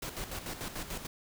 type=noise with tremolo; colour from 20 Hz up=pink; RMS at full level=-38 dBFS; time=0.02-1.07 s; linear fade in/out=5 ms; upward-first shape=square; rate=6.8 Hz; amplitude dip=60%; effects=none